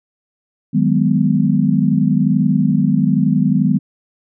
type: chord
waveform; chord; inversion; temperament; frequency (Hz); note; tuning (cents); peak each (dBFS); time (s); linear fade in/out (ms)
sine; G# minor seventh; second; just; 155.74 / 186.89 / 207.7 / 249.2; D#3 / F#3 / G#3 / B3; +2 / +18 / 0 / +16; -17; 0.73-3.79; 20
effects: none